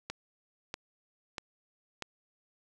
click train, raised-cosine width 0.2 ms, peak -19 dBFS, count 4, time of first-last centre 0.1-2.023 s, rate 1.56 Hz, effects none

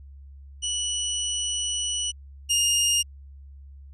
20% pulse tone pair in turn, 2950 / 2835 Hz, F#7 / F7, -6 / +25 cents, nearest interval minor second, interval 69 cents, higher first, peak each -20 / -15 dBFS, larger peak second, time 0.62-2.12 / 2.49-3.03 s, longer first, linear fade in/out 20 ms, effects added 69 Hz sine -42 dBFS peak until 3.93 s + resampled to 24000 Hz

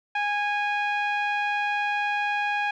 sawtooth tone with low-pass filter, 824 Hz, G#5, 14 cents flat, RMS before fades -26 dBFS, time 0.15-2.71 s, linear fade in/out 5 ms, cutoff 2300 Hz, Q 2.5, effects none

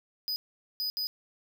square tone bursts at uneven times, 4978 Hz, D#8, in tune, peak -30 dBFS, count 3, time 0.28-0.36 / 0.8-0.9 / 0.97-1.07 s, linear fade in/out 0 ms, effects none

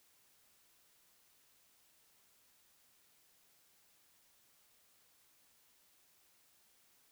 silence, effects white hiss -70 dBFS RMS until 7.11 s

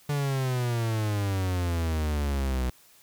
45% pulse exponential sweep, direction down, 146.83 to 61.74 Hz, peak -25 dBFS, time 0.09-2.7 s, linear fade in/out 5 ms, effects white hiss -57 dBFS RMS until 3.02 s

